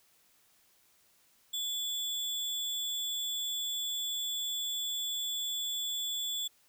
sine tone with sample-and-hold, 3446 Hz, A7, 37 cents flat, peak -32 dBFS, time 1.53-6.48 s, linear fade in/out 10 ms, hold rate 11025 Hz, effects white hiss -67 dBFS RMS until 6.68 s

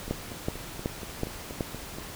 two click trains, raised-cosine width 2 ms, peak -24 / -14 dBFS, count 9 / 5, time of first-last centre 0.08-1.985 / 0.11-1.608 s, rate 4.2 / 2.67 Hz, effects pink hiss -41 dBFS RMS until 2.15 s

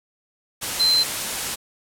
sine tone in noise, 4092 Hz, C8, 39 cents flat, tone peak -15 dBFS, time 0.79-1.04 s, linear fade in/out 20 ms, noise white, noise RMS -26 dBFS, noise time 0.61-1.56 s, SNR +8 dB, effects low-pass 12000 Hz 12 dB/octave

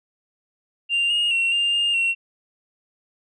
sine tone with pitch steps, 2787 / 2852 / 2730 / 2800 / 2818 / 2730 Hz, F7 / F7 / F7 / F7 / F7 / F7, -4 / +36 / -40 / +4 / +15 / -40 cents, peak -16 dBFS, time 0.89-2.15 s, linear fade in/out 50 ms, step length 210 ms, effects tanh soft clip ceiling -16 dBFS

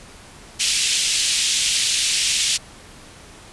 pink band-pass noise, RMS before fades -20 dBFS, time 0.59-2.58 s, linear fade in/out 20 ms, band 2700 to 9400 Hz, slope 24 dB/octave, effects pink hiss -43 dBFS RMS until 3.52 s + resampled to 24000 Hz

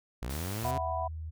sawtooth linear sweep, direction up, 54.5 to 138.8 Hz, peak -30 dBFS, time 0.22-0.78 s, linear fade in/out 5 ms
white noise, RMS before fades -43 dBFS, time 0.3-0.71 s, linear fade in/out 0 ms
sine tone, 79.4 Hz, D#2, 36 cents sharp, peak -36 dBFS, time 0.62-1.31 s, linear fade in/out 20 ms
sine chord, E suspended second, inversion none, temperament equal, 659.3 / 740 / 987.8 Hz, E5 / F#5 / B5, 0 / 0 / 0 cents, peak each -35 dBFS, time 0.64-1.08 s, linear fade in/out 10 ms
effects none

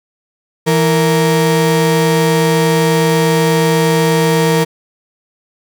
35% pulse tone pair together, 164.83 / 466.2 Hz, E3 / A#4, 0 / 0 cents, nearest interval octave + tritone, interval 1800 cents, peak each -11 dBFS, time 0.66-4.65 s, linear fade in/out 20 ms, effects none

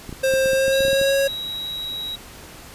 clicks, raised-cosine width 3 ms, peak -19 dBFS, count 11, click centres 0.093 / 0.127 / 0.338 / 0.459 / 0.533 / 0.681 / 0.806 / 0.851 / 0.882 / 0.931 / 1.014 s
square tone with pitch glide, 530 to 550 Hz, C5 to C#5, +22 to -14 cents, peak -17 dBFS, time 0.23-1.28 s, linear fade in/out 10 ms, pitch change +64 cents, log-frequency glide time 0.48-1.14 s
triangle tone, 3851 Hz, B7, 44 cents flat, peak -25 dBFS, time 0.72-2.16 s, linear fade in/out 10 ms
effects pink hiss -41 dBFS RMS until 2.74 s + resampled to 32000 Hz

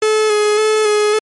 45% pulse tone with vibrato, 426.2 Hz, G#4, 45 cents sharp, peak -11 dBFS, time 0.02-1.19 s, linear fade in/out 5 ms, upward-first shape square, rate 1.8 Hz, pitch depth 24 cents each way, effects MP3 48 kbps

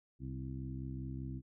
harmonic tone with a mistuned harmonic, 65.1 Hz, C2, 8 cents flat, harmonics 1 / 2 / 3 / 4 / 5, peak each -45 / -42 / -50 / -47 / -51 dBFS, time 0.19-1.42 s, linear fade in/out 50 ms, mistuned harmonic 5, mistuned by +16 cents, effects none

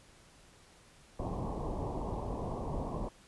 pink low-pass noise, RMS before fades -37 dBFS, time 1.19-3.09 s, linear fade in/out 5 ms, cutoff 1100 Hz, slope 96 dB/octave, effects pink hiss -60 dBFS RMS until 3.27 s + resampled to 24000 Hz

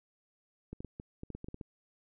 clicks, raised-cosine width 3 ms, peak -29 dBFS, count 11, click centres 0.73 / 0.805 / 0.847 / 0.999 / 1.234 / 1.303 / 1.35 / 1.444 / 1.485 / 1.544 / 1.612 s, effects none

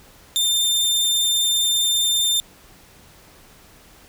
sawtooth tone, 3595 Hz, A7, 36 cents sharp, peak -14 dBFS, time 0.36-2.4 s, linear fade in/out 0 ms, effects pink hiss -49 dBFS RMS until 4.08 s

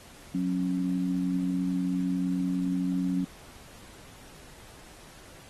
sine tone pair together, 182.32 / 273 Hz, F#3 / C#4, -25 / -26 cents, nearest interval perfect fifth, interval 699 cents, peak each -28 dBFS, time 0.34-3.25 s, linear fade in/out 10 ms, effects pink hiss -51 dBFS RMS until 5.49 s + AAC 32 kbps

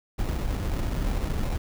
brown noise with sample-and-hold, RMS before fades -27 dBFS, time 0.18-1.58 s, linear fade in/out 10 ms, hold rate 1575 Hz, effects none

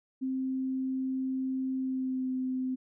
sine tone with pitch glide, 262.1 to 257.9 Hz, C4 to C4, +3 to -25 cents, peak -29 dBFS, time 0.21-2.76 s, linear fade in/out 20 ms, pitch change -28 cents, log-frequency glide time 1.77-2.31 s, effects none

